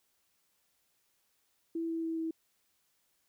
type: tone with pitch steps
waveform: sine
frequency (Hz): 330.4 / 328.3 / 326.2 / 324.2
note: E4 / E4 / E4 / E4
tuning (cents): +4 / -7 / -18 / -29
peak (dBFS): -32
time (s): 1.75-2.31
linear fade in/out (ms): 5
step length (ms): 140
effects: white hiss -75 dBFS RMS until 3.28 s